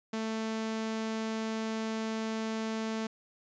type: tone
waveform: sawtooth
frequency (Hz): 221.4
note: A3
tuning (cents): +11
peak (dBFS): -28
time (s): 0.13-3.07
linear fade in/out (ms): 5
effects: resampled to 16000 Hz